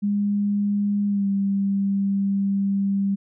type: tone with pitch glide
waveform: sine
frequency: 203.8 to 197.54 Hz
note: G#3 to G3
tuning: -32 to +14 cents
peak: -19 dBFS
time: 0.02-3.16 s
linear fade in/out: 20 ms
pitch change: -54 cents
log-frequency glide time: 1.07-1.27 s
effects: none